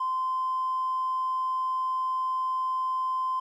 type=tone; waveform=triangle; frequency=1035 Hz; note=C6; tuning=19 cents flat; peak=-22 dBFS; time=0-3.4 s; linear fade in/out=10 ms; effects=tanh soft clip ceiling -23 dBFS